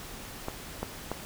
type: clicks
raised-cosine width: 1 ms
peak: -17 dBFS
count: 3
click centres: 0.484 / 0.83 / 1.116 s
effects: pink hiss -43 dBFS RMS until 1.25 s